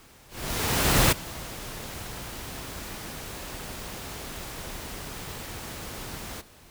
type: noise with ADSR envelope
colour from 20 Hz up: pink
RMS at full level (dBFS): -19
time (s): 0.29-6.42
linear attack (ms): 830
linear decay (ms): 10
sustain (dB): -19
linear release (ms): 20
effects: pink hiss -53 dBFS RMS until 6.7 s